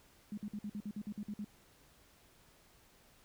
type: tone bursts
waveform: sine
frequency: 207.7 Hz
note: G#3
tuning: in tune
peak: -38 dBFS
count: 11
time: 0.32-1.445 s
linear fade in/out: 2 ms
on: 55 ms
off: 52 ms
effects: pink hiss -65 dBFS RMS until 3.24 s